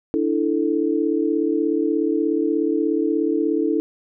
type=chord; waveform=sine; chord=D suspended second; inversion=none; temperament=just; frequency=293.7 / 330.4 / 440.5 Hz; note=D4 / E4 / A4; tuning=0 / +4 / +2 cents; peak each=-22 / -21 / -23 dBFS; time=0.14-3.8 s; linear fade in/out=0 ms; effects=none